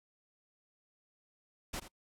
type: noise with echo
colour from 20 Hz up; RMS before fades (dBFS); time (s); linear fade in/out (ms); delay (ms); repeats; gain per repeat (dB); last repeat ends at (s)
pink; -39; 1.73-1.8; 10; 83; 1; -12; 1.883
effects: noise-tail reverb RT60 0.1 s tail -25 dB re dry + low-pass 12000 Hz 12 dB/octave